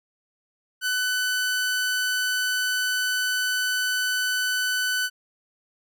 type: tone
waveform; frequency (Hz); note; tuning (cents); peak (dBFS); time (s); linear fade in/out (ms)
sawtooth; 1500; F#6; +23; -19; 0.81-5.1; 50
effects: none